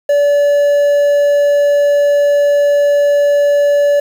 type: tone with quantisation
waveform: triangle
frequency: 576 Hz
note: D5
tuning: 34 cents flat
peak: -6 dBFS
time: 0.09-4 s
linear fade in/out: 5 ms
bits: 6
effects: none